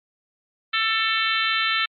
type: harmonic tone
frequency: 444.4 Hz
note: A4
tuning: 17 cents sharp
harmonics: 3 / 4 / 5 / 6 / 7 / 8 / 9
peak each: -25 / -26 / -27 / -28 / -28 / -29 / -30 dBFS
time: 0.73-1.86 s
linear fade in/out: 10 ms
effects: MP3 48 kbps